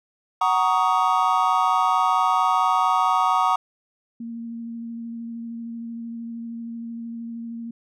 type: chord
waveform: triangle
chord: D# minor seventh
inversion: first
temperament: just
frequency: 746.7 / 933.4 / 1120.1 / 1244.5 Hz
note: F#5 / A#5 / C#6 / D#6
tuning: +16 / +2 / +18 / 0 cents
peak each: -21 dBFS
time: 0.41-3.56 s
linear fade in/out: 5 ms
type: tone with vibrato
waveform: sine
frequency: 231.6 Hz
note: A#3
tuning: 11 cents flat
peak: -30 dBFS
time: 4.2-7.71 s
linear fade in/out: 5 ms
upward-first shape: sine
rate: 13 Hz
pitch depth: 13 cents each way
effects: none